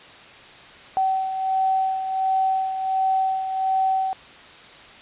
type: beating tone pair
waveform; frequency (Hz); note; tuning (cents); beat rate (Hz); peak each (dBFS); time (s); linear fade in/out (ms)
sine; 763 / 764.4; G5 / G5; -47 / -44; 1.4; -20 / -28; 0.97-4.13; 0
effects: white hiss -44 dBFS RMS until 5.01 s + resampled to 8000 Hz